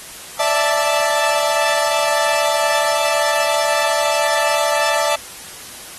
sawtooth chord, D suspended second, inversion none, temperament equal, 587.3 / 659.3 / 880 Hz, D5 / E5 / A5, 0 / 0 / 0 cents, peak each -16 dBFS, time 0.39-5.16 s, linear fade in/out 10 ms, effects white hiss -35 dBFS RMS until 5.98 s + AAC 32 kbps

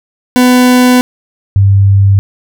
40% pulse / sine tone pair in turn, 250 / 98.67 Hz, B3 / G2, +21 / +12 cents, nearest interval octave + major third, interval 1609 cents, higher first, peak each -3 dBFS, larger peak neither, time 0.36-1.01 / 1.56-2.19 s, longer first, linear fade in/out 0 ms, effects none

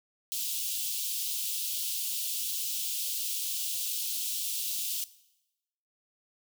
white high-pass noise, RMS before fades -33 dBFS, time 0.32-5.04 s, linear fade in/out 0 ms, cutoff 2800 Hz, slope 48 dB/octave, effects noise-tail reverb RT60 0.9 s tail -18 dB re dry

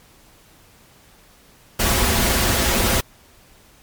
pink noise with comb filter, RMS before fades -18 dBFS, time 1.79-3.01 s, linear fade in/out 10 ms, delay 6.6 ms, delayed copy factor -0.55, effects pink hiss -51 dBFS RMS until 3.82 s + MP3 96 kbps

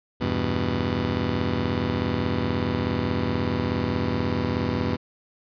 15% pulse chord, E minor, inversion none, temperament just, 82.41 / 98.89 / 123.61 Hz, E2 / G2 / B2, 0 / +16 / +2 cents, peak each -22 dBFS, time 0.2-4.97 s, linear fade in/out 20 ms, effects resampled to 11025 Hz

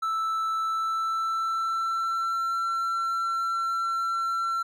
triangle tone with pitch glide, 1318.5 to 1351.7 Hz, E6 to E6, 0 to +43 cents, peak -23 dBFS, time 0.02-4.63 s, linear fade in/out 10 ms, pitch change +43 cents, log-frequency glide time 0.6-2.54 s, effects none

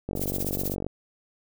click train, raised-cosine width 2 ms, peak -17 dBFS, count 38, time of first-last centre 0.09-0.866 s, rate 47.7 Hz
violet noise with tremolo, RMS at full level -28 dBFS, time 0.15-0.76 s, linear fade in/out 50 ms, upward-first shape triangle, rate 16 Hz, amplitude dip 95%
effects none

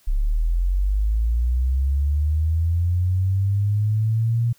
sine linear sweep, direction up, 33.43 to 118.9 Hz, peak -17 dBFS, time 0.07-4.53 s, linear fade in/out 10 ms, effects white hiss -58 dBFS RMS until 4.58 s

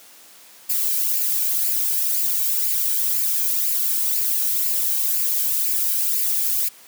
violet noise with flanger, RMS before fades -21 dBFS, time 0.69-6.69 s, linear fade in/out 10 ms, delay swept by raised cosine 0.41 to 1.3 ms, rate 2 Hz, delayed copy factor +0.5, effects white hiss -47 dBFS RMS until 6.87 s + high-pass 200 Hz 12 dB/octave

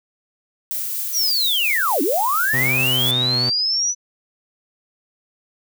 violet noise with tremolo, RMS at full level -24 dBFS, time 0.71-3.11 s, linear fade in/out 0 ms, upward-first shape triangle, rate 4.3 Hz, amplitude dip 25%
sine linear two-way sweep, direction down then up, 6010 to 256.1 to 6010 Hz, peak -17 dBFS, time 1.12-3.95 s, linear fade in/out 50 ms, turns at 2.02 s
sawtooth tone with pitch glide, 130 to 124.49 Hz, C3 to B2, -11 to +14 cents, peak -19 dBFS, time 2.53-3.5 s, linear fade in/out 10 ms, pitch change -75 cents, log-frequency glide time 2.85-3.09 s
effects none

